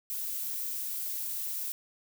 violet noise, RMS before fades -35 dBFS, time 0.1-1.72 s, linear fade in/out 0 ms, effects none

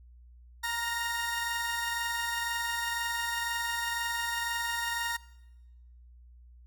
sawtooth tone cluster, 938 / 1410 / 1854 Hz, A#5 / F6 / A#6, +11 / +16 / -10 cents, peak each -31 / -36 / -30 dBFS, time 0.63-5.17 s, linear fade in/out 10 ms, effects noise-tail reverb RT60 1.0 s tail -21 dB re dry + added 60 Hz sine -51 dBFS peak until 6.66 s

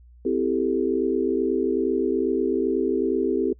sine chord, A minor seventh, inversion first, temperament equal with one note detuned, 258.5 / 329.6 / 392 / 440 Hz, C4 / E4 / G4 / A4, -21 / 0 / 0 / 0 cents, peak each -26 / -26 / -24 / -27 dBFS, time 0.25-3.53 s, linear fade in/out 5 ms, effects noise-tail reverb RT60 0.1 s tail -24 dB re dry + added 60 Hz sine -47 dBFS peak until 3.59 s

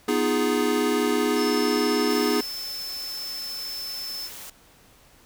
square chord, F half-diminished seventh, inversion second, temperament equal, 246.9 / 311.1 / 349.2 / 415.3 Hz, Cb4 / Eb4 / F4 / Ab4, 0 / 0 / 0 / 0 cents, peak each -27 / -27 / -31 / -25 dBFS, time 0.08-2.41 s, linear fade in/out 5 ms
triangle tone, 5270 Hz, E8, 1 cent flat, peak -30 dBFS, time 1.35-4.3 s, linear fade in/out 50 ms
white high-pass noise, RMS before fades -40 dBFS, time 2.1-4.5 s, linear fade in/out 5 ms, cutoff 240 Hz, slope 12 dB/octave
effects pink hiss -55 dBFS RMS until 5.25 s

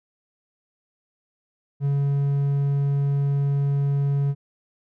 triangle tone, 140.7 Hz, C#3, 26 cents sharp, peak -17 dBFS, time 1.8-4.35 s, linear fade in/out 50 ms, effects none

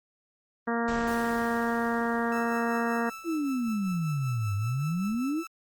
harmonic tone, 233.1 Hz, A#3, in tune, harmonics 1 / 2 / 3 / 4 / 5 / 6 / 7 / 8, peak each -29 / -32 / -34 / -35 / -36 / -37 / -37 / -38 dBFS, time 0.67-3.1 s, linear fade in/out 10 ms
pink noise with exponential decay, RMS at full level -37 dBFS, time 0.88-3.97 s, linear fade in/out 1 ms, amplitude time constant 670 ms
30% pulse tone with tremolo, 1318.5 Hz, E6, in tune, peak -35 dBFS, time 2.32-5.47 s, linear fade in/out 2 ms, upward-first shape triangle, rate 5.2 Hz, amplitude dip 55%
sine exponential two-way sweep, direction down then up, 346.1 to 98 to 346.1 Hz, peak -26 dBFS, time 3.24-5.44 s, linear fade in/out 50 ms, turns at 4.55 s
effects Opus 24 kbps

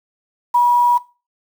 sine tone with quantisation, 967 Hz, B5, 37 cents flat, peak -10 dBFS, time 0.54-0.98 s, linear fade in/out 10 ms, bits 6, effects noise-tail reverb RT60 0.3 s tail -18 dB re dry

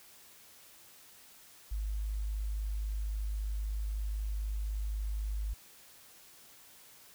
sine tone, 51.91 Hz, G#1, in tune, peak -32 dBFS, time 1.71-5.54 s, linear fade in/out 10 ms, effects white hiss -57 dBFS RMS until 7.14 s

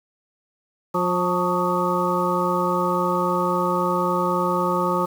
harmonic tone with a mistuned harmonic, 178 Hz, F3, 33 cents sharp, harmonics 1 / 2 / 3 / 5 / 6 / 7, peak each -26 / -26 / -26 / -26 / -26 / -26 dBFS, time 0.94-5.06 s, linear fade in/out 10 ms, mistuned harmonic 6, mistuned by +86 cents, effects 7-bit

